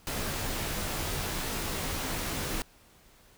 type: noise with comb filter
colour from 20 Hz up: pink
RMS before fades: -33 dBFS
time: 0.07-2.62 s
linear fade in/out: 0 ms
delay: 17 ms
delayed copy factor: -0.55
effects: pink hiss -59 dBFS RMS until 3.37 s